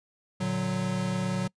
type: chord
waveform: square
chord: Bb augmented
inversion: none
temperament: equal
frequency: 116.54 / 146.83 / 185 Hz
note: Bb2 / D3 / F#3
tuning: 0 / 0 / 0 cents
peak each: -35 / -35 / -29 dBFS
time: 0.4-1.48 s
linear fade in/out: 10 ms
effects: noise-tail reverb RT60 0.1 s tail -25 dB re dry + resampled to 22050 Hz